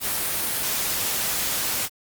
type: noise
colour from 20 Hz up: white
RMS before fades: -25 dBFS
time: 0-1.89 s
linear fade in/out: 50 ms
effects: Opus 32 kbps